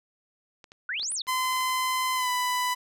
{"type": "clicks", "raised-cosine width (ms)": 0.2, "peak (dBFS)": -30, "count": 11, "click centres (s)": [0.642, 0.719, 0.997, 1.031, 1.119, 1.269, 1.452, 1.528, 1.566, 1.608, 1.697]}
{"type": "exponential two-way sweep", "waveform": "sine", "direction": "up then down", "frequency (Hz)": [1408, 10460, 3451], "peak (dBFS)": -28, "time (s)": [0.89, 1.22], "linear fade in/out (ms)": 2, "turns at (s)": 1.13}
{"type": "tone with pitch glide", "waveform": "sawtooth", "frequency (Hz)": [1026, 995.1], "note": ["C6", "B5"], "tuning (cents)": [-34, 13], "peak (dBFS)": -21, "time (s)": [1.27, 2.75], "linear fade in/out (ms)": 20, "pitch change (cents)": -53, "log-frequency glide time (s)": [2.15, 2.29]}
{"effects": []}